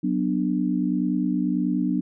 sine chord, B minor, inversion second, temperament just, 185.21 / 246.9 / 296.3 Hz, F#3 / B3 / D4, +2 / 0 / +15 cents, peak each -25 dBFS, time 0.03-2.01 s, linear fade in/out 10 ms, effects none

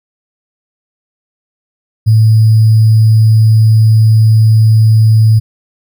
sine tone with sample-and-hold, 110 Hz, A2, in tune, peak -3 dBFS, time 2.06-5.4 s, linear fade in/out 20 ms, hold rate 4900 Hz, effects none

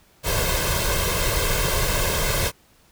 pink noise with comb filter, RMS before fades -22 dBFS, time 0.23-2.52 s, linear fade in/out 50 ms, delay 1.9 ms, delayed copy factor +0.7, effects pink hiss -57 dBFS RMS until 2.91 s

